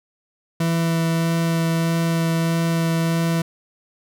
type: tone with vibrato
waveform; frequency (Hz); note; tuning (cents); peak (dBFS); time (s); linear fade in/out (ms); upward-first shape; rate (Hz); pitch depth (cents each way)
40% pulse; 165.4; E3; +6; -17; 0.6-3.42; 5; sine; 1.6; 9
effects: none